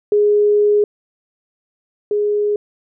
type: tone pair in turn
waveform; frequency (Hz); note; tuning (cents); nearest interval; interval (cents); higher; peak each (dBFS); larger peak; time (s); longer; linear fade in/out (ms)
sine; 415.3 / 415.3; G#4 / G#4; 0 / 0; unison; 0; neither; -10 / -14; first; 0.12-0.84 / 2.11-2.56; first; 2
effects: none